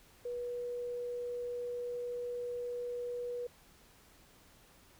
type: tone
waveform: sine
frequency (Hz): 485.7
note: B4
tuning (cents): -29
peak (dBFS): -36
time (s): 0.25-3.47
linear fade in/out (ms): 5
effects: pink hiss -62 dBFS RMS until 4.99 s